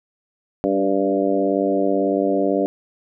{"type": "harmonic tone with a mistuned harmonic", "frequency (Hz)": 98, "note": "G2", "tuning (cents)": 0, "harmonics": [2, 3, 4, 5, 6, 7], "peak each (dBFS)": [-27, -21, -23, -24, -23, -27], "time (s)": [0.64, 2.66], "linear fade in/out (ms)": 0, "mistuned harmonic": 3, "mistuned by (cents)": -19, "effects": []}